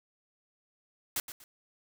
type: noise with echo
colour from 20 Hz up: white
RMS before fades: -32 dBFS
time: 1.16-1.2 s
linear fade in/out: 2 ms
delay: 120 ms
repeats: 2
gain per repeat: -11 dB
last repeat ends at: 1.44 s
effects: none